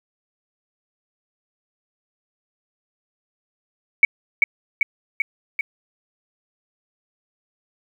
sine tone with echo, 2244 Hz, C#7, 21 cents sharp, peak -7 dBFS, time 4.03-4.05 s, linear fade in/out 2 ms, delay 390 ms, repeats 4, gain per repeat -3 dB, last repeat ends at 5.61 s, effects 8-bit

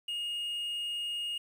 triangle tone with quantisation, 2855 Hz, F7, 37 cents sharp, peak -31 dBFS, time 0.08-1.38 s, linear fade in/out 5 ms, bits 10, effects none

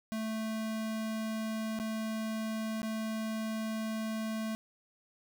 square tone with dropouts, 220 Hz, A3, in tune, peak -34 dBFS, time 0.12-4.55 s, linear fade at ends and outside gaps 0 ms, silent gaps 1.79-1.799 / 2.818-2.83 s, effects none

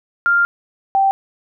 sine tone pair in turn, 1396.9 / 779.9 Hz, F6 / G5, 0 / -9 cents, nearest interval minor seventh, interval 1009 cents, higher first, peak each -11 dBFS, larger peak neither, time 0.26-0.45 / 0.95-1.11 s, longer first, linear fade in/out 0 ms, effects none

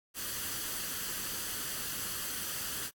white noise with comb filter, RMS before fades -37 dBFS, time 0.14-2.91 s, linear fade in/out 50 ms, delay 0.65 ms, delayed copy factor +0.5, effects AAC 64 kbps

